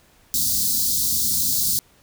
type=band-stop noise; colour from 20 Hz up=white; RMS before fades=-21 dBFS; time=0.34-1.79 s; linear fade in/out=0 ms; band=270 to 4000 Hz; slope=48 dB/octave; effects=pink hiss -56 dBFS RMS until 2.02 s